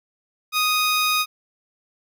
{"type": "tone", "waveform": "15% pulse", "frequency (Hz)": 1244.5, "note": "D#6", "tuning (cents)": 0, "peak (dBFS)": -12, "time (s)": [0.52, 1.26], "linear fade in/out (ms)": 50, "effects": []}